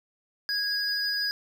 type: tone pair together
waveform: triangle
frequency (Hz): 1650 / 4944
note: G#6 / D#8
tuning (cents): -12 / -12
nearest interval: octave + perfect fifth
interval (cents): 1900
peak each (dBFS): -29 / -26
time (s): 0.49-1.31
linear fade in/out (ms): 0
effects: none